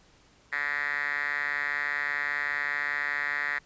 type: tone with band-pass filter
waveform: 5% pulse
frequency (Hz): 145.1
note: D3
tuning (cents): -21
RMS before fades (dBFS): -30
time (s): 0.52-3.59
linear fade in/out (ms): 10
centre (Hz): 1900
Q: 7.4
effects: pink hiss -60 dBFS RMS until 3.65 s + resampled to 16000 Hz